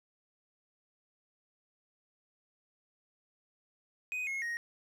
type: tone with pitch steps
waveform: triangle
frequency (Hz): 2500 / 2164 / 1872.9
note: D#7 / C#7 / A#6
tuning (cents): +8 / -42 / +8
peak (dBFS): -32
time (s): 4.12-4.57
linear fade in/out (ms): 0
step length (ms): 150
effects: none